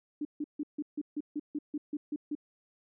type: tone bursts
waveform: sine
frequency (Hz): 296.4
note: D4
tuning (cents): +16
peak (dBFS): -31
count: 12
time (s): 0.21-2.352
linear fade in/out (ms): 5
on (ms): 41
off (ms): 150
effects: none